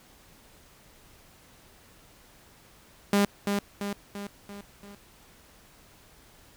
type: tone with echo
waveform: sawtooth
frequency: 201.9 Hz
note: G#3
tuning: 49 cents flat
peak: -16 dBFS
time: 3.13-3.25 s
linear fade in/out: 2 ms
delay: 340 ms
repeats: 5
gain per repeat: -5 dB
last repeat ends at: 4.95 s
effects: pink hiss -56 dBFS RMS until 6.56 s